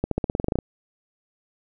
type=accelerating click train; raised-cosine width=2 ms; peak=-9 dBFS; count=12; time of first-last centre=0.04-0.588 s; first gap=73 ms; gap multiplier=0.92; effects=none